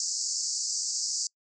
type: band-pass noise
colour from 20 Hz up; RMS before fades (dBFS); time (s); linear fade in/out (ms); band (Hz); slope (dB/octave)
white; -31; 0-1.27; 2; 4600 to 7700; 96
effects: noise-tail reverb RT60 0.1 s tail -26 dB re dry